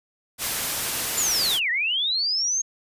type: noise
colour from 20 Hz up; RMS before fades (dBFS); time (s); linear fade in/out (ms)
white; -26; 0.38-1.6; 50
type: linear two-way sweep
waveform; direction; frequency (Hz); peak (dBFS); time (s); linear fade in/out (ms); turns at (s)
sine; down then up; 7270 to 1814 to 6530; -21; 1.17-2.62; 10; 1.7
effects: resampled to 32000 Hz